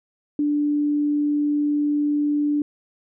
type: tone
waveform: sine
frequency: 293.7 Hz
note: D4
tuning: in tune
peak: -18 dBFS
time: 0.39-2.62 s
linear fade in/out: 2 ms
effects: none